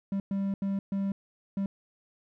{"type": "tone bursts at uneven times", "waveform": "triangle", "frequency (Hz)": 196.6, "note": "G3", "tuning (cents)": 5, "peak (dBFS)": -25, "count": 5, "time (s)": [[0.12, 0.2], [0.31, 0.54], [0.62, 0.79], [0.92, 1.12], [1.57, 1.66]], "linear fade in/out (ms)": 2, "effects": []}